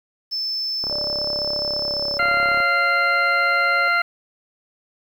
sine tone, 5274 Hz, E8, in tune, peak -22 dBFS, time 0.31-2.19 s, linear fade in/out 20 ms
click train, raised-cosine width 1 ms, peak -18 dBFS, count 62, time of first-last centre 0.84-2.603 s, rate 34.6 Hz
sine tone with pitch glide, 587.3 to 554.3 Hz, D5 to C#5, 0 to 0 cents, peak -28 dBFS, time 0.91-3.88 s, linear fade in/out 0 ms, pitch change -100 cents, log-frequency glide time 1.73-2.61 s
harmonic tone, 694 Hz, F5, 11 cents flat, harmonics 1 / 2 / 3 / 4 / 6, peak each -26 / -18 / -21 / -32 / -31 dBFS, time 2.19-4.02 s, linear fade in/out 5 ms
effects 8-bit

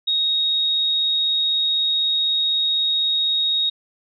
sine tone, 3756 Hz, A#7, 12 cents sharp, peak -17 dBFS, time 0.07-3.7 s, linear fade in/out 10 ms, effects none

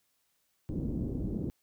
white low-pass noise, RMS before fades -34 dBFS, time 0.69-1.5 s, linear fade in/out 0 ms, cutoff 310 Hz, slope 24 dB/octave, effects white hiss -75 dBFS RMS until 1.62 s

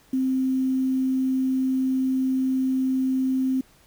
sine tone with quantisation, 261.6 Hz, C4, in tune, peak -20 dBFS, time 0.13-3.61 s, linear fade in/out 5 ms, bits 8, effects pink hiss -57 dBFS RMS until 3.86 s

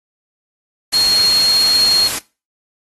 sine tone in noise, 4271 Hz, C8, 35 cents sharp, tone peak -11 dBFS, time 0.93-2.08 s, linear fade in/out 10 ms, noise white, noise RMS -21 dBFS, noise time 0.92-2.19 s, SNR +7 dB, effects noise-tail reverb RT60 0.3 s tail -21 dB re dry + AAC 32 kbps

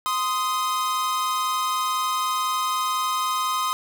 45% pulse tone pair together, 1038 / 1250 Hz, C6 / D#6, -14 / +8 cents, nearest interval minor third, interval 322 cents, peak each -25 dBFS, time 0.06-3.73 s, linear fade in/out 0 ms, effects none

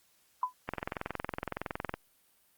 sine tone with exponential decay, 1004 Hz, B5, 28 cents sharp, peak -23 dBFS, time 0.43-0.53 s, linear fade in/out 2 ms, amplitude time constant 21 ms
click train, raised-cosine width 0.5 ms, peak -18 dBFS, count 28, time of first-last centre 0.69-1.94 s, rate 21.6 Hz
effects white hiss -68 dBFS RMS until 2.57 s + Opus 48 kbps

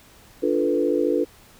sine chord, B half-diminished seventh, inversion first, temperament equal, 293.7 / 349.2 / 440 / 493.9 Hz, D4 / F4 / A4 / B4, 0 / 0 / 0 / 0 cents, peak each -24 dBFS, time 0.42-1.25 s, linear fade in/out 20 ms, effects pink hiss -51 dBFS RMS until 1.59 s

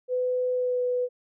sine tone with pitch glide, 502 to 495.9 Hz, B4 to B4, +28 to +7 cents, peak -23 dBFS, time 0.08-1.09 s, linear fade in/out 50 ms, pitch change -21 cents, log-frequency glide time 0.53-0.81 s, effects none

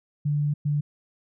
sine tone bursts at uneven times, 146.83 Hz, D3, in tune, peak -21 dBFS, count 2, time 0.25-0.54 / 0.65-0.81 s, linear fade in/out 10 ms, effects none

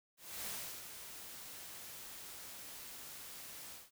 white noise with ADSR envelope, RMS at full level -42 dBFS, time 0.17-3.91 s, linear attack 290 ms, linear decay 360 ms, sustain -8 dB, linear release 180 ms, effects none

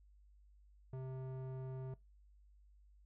square tone with low-pass filter, 130.81 Hz, C3, in tune, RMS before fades -45 dBFS, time 0.93-1.94 s, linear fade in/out 2 ms, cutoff 780 Hz, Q 0.77, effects noise-tail reverb RT60 0.2 s tail -21 dB re dry + added 50 Hz sine -62 dBFS peak until 3.05 s

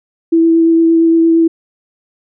sine tone with vibrato, 329.6 Hz, E4, in tune, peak -6 dBFS, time 0.32-1.48 s, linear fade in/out 10 ms, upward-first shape triangle, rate 8.7 Hz, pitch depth 13 cents each way, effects none

